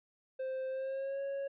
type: tone with pitch glide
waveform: triangle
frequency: 523.3 to 552.5 Hz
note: C5 to C#5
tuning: 0 to -6 cents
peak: -33 dBFS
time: 0.39-1.48 s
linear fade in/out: 10 ms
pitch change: +94 cents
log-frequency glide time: 0.69-1.21 s
effects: resampled to 8000 Hz